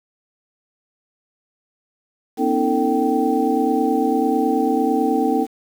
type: tone cluster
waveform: sine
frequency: 243.7 / 272.8 / 314.4 / 447.6 / 776 Hz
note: B3 / C#4 / D#4 / A4 / G5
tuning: -23 / -28 / +18 / +30 / -18 cents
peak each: -22 dBFS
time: 2.37-5.47 s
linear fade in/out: 50 ms
effects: 7-bit